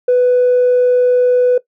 triangle tone with tanh clipping, 496.3 Hz, B4, 8 cents sharp, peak -8 dBFS, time 0.08-1.58 s, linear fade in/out 5 ms, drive 5 dB, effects noise-tail reverb RT60 0.1 s tail -18 dB re dry

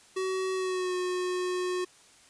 square tone with pitch glide, 376.8 to 363.3 Hz, F#4 to F#4, +32 to -32 cents, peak -29 dBFS, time 0.16-1.85 s, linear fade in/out 10 ms, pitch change -64 cents, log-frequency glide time 0.54-0.95 s, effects white hiss -57 dBFS RMS until 2.29 s + resampled to 22050 Hz

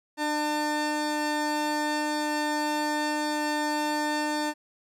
30% pulse tone pair together, 300.3 / 900 Hz, D4 / A5, +39 / +39 cents, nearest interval octave + perfect fifth, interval 1900 cents, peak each -26 / -26 dBFS, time 0.17-4.54 s, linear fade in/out 50 ms, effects resampled to 32000 Hz

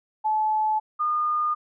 sine tone pair in turn, 863 / 1218.6 Hz, A5 / D#6, -34 / -36 cents, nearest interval tritone, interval 598 cents, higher second, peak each -20 / -21 dBFS, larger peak first, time 0.24-0.8 / 0.99-1.55 s, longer neither, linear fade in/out 20 ms, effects none

